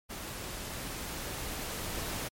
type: noise with level ramp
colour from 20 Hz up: pink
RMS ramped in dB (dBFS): -41 to -36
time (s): 0.09-2.29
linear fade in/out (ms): 20
effects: MP3 64 kbps